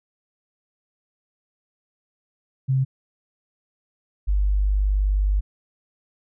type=tone pair in turn; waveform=sine; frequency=132.6 / 49.67 Hz; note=C3 / G1; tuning=+23 / +24 cents; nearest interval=octave + perfect fourth; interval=1699 cents; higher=first; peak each=-17 dBFS; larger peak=neither; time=2.68-2.85 / 4.27-5.41 s; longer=second; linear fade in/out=20 ms; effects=none